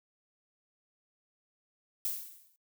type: noise with exponential decay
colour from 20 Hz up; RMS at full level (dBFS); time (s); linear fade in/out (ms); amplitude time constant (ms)
violet; -31; 2.05-2.56; 0; 110
effects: noise-tail reverb RT60 0.1 s tail -22 dB re dry

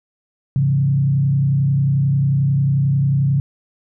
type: tone with frequency modulation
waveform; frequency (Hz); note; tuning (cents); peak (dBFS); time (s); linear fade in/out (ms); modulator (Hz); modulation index
sine; 137.7; C#3; -11; -13; 0.56-3.4; 0; 31.2; 0.61
effects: none

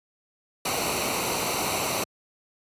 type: noise with comb filter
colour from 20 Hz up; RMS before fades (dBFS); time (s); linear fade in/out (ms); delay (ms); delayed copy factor
pink; -27; 0.65-2.04; 5; 0.59; -0.7
effects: high-pass 80 Hz 12 dB/octave + resampled to 32000 Hz

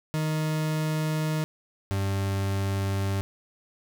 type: tone pair in turn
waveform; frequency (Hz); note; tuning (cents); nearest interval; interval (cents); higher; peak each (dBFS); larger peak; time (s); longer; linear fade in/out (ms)
40% pulse; 155.56 / 98; D#3 / G2; 0 / 0; minor sixth; 800; first; -24; neither; 0.14-1.44 / 1.91-3.21; neither; 0
effects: none

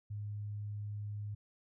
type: tone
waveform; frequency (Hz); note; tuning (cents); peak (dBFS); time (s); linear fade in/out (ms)
sine; 103.83; G#2; 0; -38; 0.1-1.35; 10
effects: none

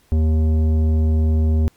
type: tone with tanh clipping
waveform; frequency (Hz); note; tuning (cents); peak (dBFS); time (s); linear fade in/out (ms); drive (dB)
sine; 78.6; D#2; +18; -15; 0.12-1.68; 0; 12
effects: pink hiss -57 dBFS RMS until 1.76 s + MP3 96 kbps

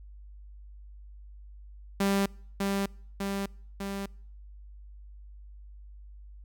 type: tone with echo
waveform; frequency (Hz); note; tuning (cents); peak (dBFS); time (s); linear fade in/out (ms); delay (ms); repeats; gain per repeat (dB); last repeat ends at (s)
sawtooth; 197.5; G3; +13; -20; 2-2.26; 5; 600; 3; -3; 4.06
effects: noise-tail reverb RT60 0.6 s tail -26 dB re dry + added 50 Hz sine -45 dBFS peak until 6.44 s

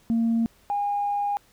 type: tone pair in turn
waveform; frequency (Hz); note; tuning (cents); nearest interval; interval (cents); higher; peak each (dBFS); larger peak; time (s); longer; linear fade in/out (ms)
sine; 229.3 / 814.5; A#3 / G#5; -28 / -34; octave + minor seventh; 2194; second; -18 / -22; first; 0.1-0.46 / 0.7-1.37; second; 0
effects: tanh soft clip ceiling -17 dBFS + pink hiss -59 dBFS RMS until 1.52 s

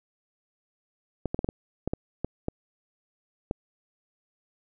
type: clicks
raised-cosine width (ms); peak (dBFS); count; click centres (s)
2; -14; 10; 1.257 / 1.345 / 1.391 / 1.445 / 1.489 / 1.876 / 1.935 / 2.246 / 2.484 / 3.511
effects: none

